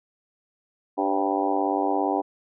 harmonic tone with a mistuned harmonic, 97.4 Hz, G2, 11 cents flat, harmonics 3 / 4 / 5 / 6 / 7 / 8 / 9 / 10, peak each -27 / -29 / -32 / -33 / -31 / -26 / -33 / -33 dBFS, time 0.97-2.22 s, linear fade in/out 20 ms, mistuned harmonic 5, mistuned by +53 cents, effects none

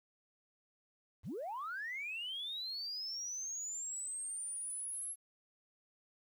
sine linear sweep, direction up, 49 to 11175 Hz, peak -38 dBFS, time 1.23-5.16 s, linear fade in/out 50 ms, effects tanh soft clip ceiling -35 dBFS + 11-bit

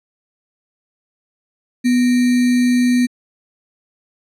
sine tone with sample-and-hold, 246.9 Hz, B3, in tune, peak -11 dBFS, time 1.84-3.07 s, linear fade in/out 20 ms, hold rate 2100 Hz, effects low-pass 12000 Hz 12 dB/octave

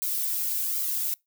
violet noise with flanger, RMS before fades -28 dBFS, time 0.02-1.14 s, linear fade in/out 0 ms, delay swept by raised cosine 1.1 to 2.6 ms, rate 1.3 Hz, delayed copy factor -0.75, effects noise-tail reverb RT60 0.2 s tail -26 dB re dry

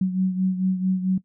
sine beating tone pair, 186 / 190.5 Hz, F#3 / G3, +9 / -49 cents, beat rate 4.5 Hz, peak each -20 / -27 dBFS, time 0.01-1.18 s, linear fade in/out 5 ms, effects noise-tail reverb RT60 0.1 s tail -18 dB re dry

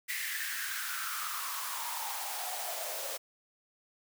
white noise with high-pass filter sweep, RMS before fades -37 dBFS, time 0.08-3.18 s, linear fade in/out 20 ms, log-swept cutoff 2000 to 550 Hz, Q 6.2, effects none

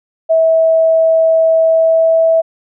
sine tone with pitch glide, 649 to 653.1 Hz, E5 to E5, -27 to -16 cents, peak -7 dBFS, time 0.29-2.42 s, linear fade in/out 20 ms, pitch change +11 cents, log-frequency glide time 1.63-2.2 s, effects none

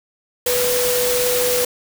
sine tone in noise, 493.9 Hz, B4, in tune, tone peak -18 dBFS, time 0.46-1.65 s, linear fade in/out 5 ms, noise white, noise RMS -21 dBFS, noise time 0.46-1.65 s, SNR 0 dB, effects none

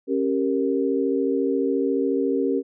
sine chord, G diminished, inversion second, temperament equal with one note detuned, 273.1 / 392 / 466.2 Hz, Db4 / G4 / Bb4, -26 / 0 / 0 cents, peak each -23 / -24 / -25 dBFS, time 0.07-2.63 s, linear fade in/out 50 ms, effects none

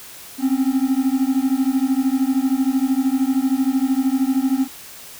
triangle beating tone pair, 258.8 / 271.8 Hz, C4 / C#4, -19 / -34 cents, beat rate 13 Hz, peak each -17 dBFS, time 0.38-4.68 s, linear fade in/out 50 ms, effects white hiss -39 dBFS RMS until 5.19 s

